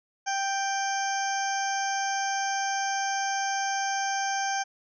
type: harmonic tone with a mistuned harmonic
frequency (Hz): 785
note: G5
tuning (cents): +2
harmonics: 1 / 2 / 3 / 4 / 6 / 7 / 8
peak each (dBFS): -28 / -32 / -40 / -42 / -44 / -39 / -35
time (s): 0.26-4.64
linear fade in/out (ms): 20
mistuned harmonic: 6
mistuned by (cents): +30
effects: none